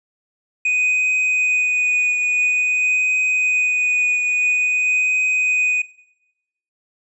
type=tone with vibrato; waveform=triangle; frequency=2489 Hz; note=D#7; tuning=in tune; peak=-14 dBFS; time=0.65-5.82 s; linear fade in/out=5 ms; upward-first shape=triangle; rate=0.49 Hz; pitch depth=14 cents each way; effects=noise-tail reverb RT60 0.9 s tail -20 dB re dry + resampled to 22050 Hz